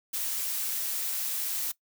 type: noise with amplitude modulation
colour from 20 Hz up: blue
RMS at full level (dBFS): -30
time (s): 0.13-1.72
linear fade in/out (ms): 10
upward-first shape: sine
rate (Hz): 209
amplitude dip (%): 30
effects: noise-tail reverb RT60 0.1 s tail -19 dB re dry